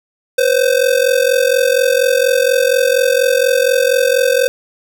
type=ring-modulated tone; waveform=square; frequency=515 Hz; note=C5; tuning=28 cents flat; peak=-8 dBFS; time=0.38-4.48 s; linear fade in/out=0 ms; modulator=22.1 Hz; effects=none